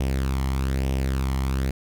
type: tone with flanger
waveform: sawtooth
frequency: 66.5 Hz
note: C2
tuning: 29 cents sharp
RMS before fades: -24 dBFS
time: 0-1.71 s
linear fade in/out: 5 ms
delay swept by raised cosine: 0.34 to 0.97 ms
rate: 1.1 Hz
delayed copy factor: +0.55
effects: none